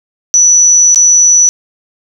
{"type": "tone with dropouts", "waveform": "sine", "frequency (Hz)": 5930, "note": "F#8", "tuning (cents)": 3, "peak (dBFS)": -3, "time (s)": [0.34, 1.49], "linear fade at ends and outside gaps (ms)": 0, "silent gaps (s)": [0.946, 0.959], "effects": []}